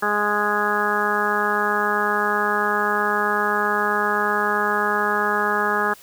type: harmonic tone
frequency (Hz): 207.7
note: G#3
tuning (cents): 0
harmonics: 1 / 2 / 3 / 4 / 5 / 6 / 7 / 8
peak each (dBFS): -31 / -26 / -32 / -26 / -28 / -24 / -28 / -24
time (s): 0.02-5.94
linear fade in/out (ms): 10
effects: white hiss -47 dBFS RMS until 6.02 s